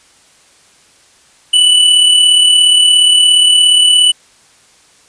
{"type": "tone with amplitude modulation", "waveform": "square", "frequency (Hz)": 2972, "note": "F#7", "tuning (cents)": 7, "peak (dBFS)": -4, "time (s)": [1.53, 4.12], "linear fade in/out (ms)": 10, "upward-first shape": "sine", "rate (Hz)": 37.1, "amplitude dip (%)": 40, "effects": ["white hiss -47 dBFS RMS until 5.08 s", "resampled to 22050 Hz"]}